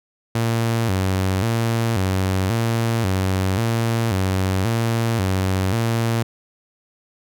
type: tone with vibrato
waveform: sawtooth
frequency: 104.3 Hz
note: G#2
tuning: 8 cents sharp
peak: -14 dBFS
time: 0.35-6.23 s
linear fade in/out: 5 ms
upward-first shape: square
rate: 0.93 Hz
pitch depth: 170 cents each way
effects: none